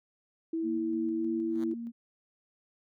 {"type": "tone with pitch glide", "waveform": "sine", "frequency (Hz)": [326.8, 330.6], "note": ["E4", "E4"], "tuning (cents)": [-15, 5], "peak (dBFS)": -29, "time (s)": [0.53, 1.74], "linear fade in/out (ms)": 5, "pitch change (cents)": 20, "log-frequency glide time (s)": [1.18, 1.23]}
{"type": "tone with tremolo", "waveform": "sine", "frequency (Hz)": 233.4, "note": "A#3", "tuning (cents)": 2, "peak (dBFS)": -33, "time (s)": [0.62, 1.92], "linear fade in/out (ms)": 50, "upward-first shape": "square", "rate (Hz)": 3.2, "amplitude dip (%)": 25}
{"type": "tone with exponential growth", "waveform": "5% pulse", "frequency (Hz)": 130.81, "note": "C3", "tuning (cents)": 0, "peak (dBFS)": -35, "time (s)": [1.46, 1.64], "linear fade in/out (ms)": 5, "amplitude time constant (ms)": 39}
{"effects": []}